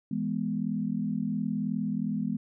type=chord; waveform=sine; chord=E major; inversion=none; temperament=equal; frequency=164.81 / 207.7 / 246.9 Hz; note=E3 / G#3 / B3; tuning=0 / 0 / 0 cents; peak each=-34 / -30 / -32 dBFS; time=0.11-2.37 s; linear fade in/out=5 ms; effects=none